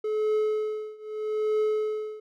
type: tone with tremolo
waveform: triangle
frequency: 429.2 Hz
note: A4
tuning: 43 cents flat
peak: -19 dBFS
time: 0.04-2.2 s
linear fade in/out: 5 ms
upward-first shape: triangle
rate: 0.8 Hz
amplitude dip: 95%
effects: none